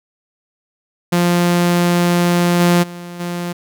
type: tone with level steps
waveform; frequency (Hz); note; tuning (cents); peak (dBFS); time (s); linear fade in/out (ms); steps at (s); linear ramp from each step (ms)
sawtooth; 174.61; F3; 0; -8 / -6 / -25 / -17; 1.12-3.53; 10; 2.59 / 2.82 / 3.19; 20
effects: none